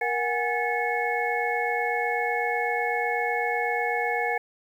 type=tone cluster; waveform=sine; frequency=472.7 / 731 / 819 / 1732 / 2190 Hz; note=A#4 / F#5 / G#5 / A6 / C#7; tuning=+24 / -21 / -24 / -28 / -22 cents; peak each=-30 dBFS; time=0.01-4.38 s; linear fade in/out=5 ms; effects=9-bit